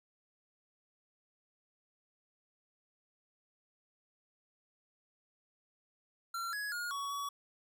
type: tone with pitch steps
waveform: square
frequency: 1366 / 1675 / 1431 / 1122 / 1131 Hz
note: F6 / G#6 / F6 / C#6 / C#6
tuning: -39 / +14 / +42 / +21 / +34 cents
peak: -37 dBFS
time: 6.34-7.29 s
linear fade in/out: 5 ms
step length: 190 ms
effects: none